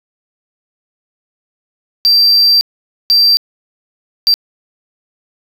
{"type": "tone bursts at uneven times", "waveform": "sine", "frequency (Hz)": 4699, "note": "D8", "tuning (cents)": 0, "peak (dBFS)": -3, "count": 3, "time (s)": [[2.05, 2.61], [3.1, 3.37], [4.27, 4.34]], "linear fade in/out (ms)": 0, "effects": ["tanh soft clip ceiling -5 dBFS", "7-bit"]}